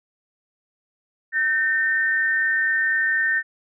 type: tone pair together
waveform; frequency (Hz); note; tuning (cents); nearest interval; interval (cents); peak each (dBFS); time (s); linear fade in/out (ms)
sine; 1542 / 1817.9; G6 / A#6; -29 / -44; minor third; 285; -24 / -19; 1.32-3.43; 50
effects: none